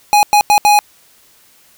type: tone bursts at uneven times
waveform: square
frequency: 830.6 Hz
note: G#5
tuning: in tune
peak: -7 dBFS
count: 4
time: 0.13-0.23 / 0.33-0.41 / 0.5-0.58 / 0.65-0.79 s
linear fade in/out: 0 ms
effects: white hiss -49 dBFS RMS until 1.77 s